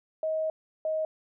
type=tone pair in turn; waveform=sine; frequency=632 / 629.1 Hz; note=D#5 / D#5; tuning=+27 / +19 cents; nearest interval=unison; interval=8 cents; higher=first; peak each=-26 dBFS; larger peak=neither; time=0.23-0.5 / 0.85-1.05 s; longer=first; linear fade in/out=2 ms; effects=none